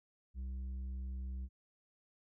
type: tone with tanh clipping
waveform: sine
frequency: 64.3 Hz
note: C2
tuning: 30 cents flat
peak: -40 dBFS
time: 0.34-1.49 s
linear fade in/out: 50 ms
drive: 6 dB
effects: none